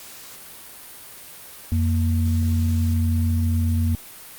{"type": "tone pair together", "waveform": "sine", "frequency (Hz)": [87.21, 233.1], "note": ["F2", "A#3"], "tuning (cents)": [-2, 0], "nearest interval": "octave + perfect fourth", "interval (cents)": 1702, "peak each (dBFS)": [-18, -25], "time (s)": [1.72, 3.95], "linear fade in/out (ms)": 0, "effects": ["white hiss -41 dBFS RMS until 4.38 s", "Opus 48 kbps"]}